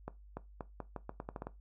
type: accelerating click train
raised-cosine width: 1 ms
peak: -26 dBFS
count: 11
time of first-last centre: 0.08-1.47 s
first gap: 290 ms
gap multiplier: 0.82
effects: noise-tail reverb RT60 0.2 s tail -17 dB re dry + added 50 Hz sine -53 dBFS peak until 1.6 s